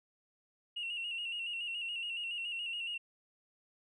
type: tone with vibrato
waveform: sine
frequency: 2794 Hz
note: F7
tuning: in tune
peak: -35 dBFS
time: 0.76-2.98 s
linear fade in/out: 10 ms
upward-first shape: square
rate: 7.1 Hz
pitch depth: 46 cents each way
effects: tanh soft clip ceiling -32 dBFS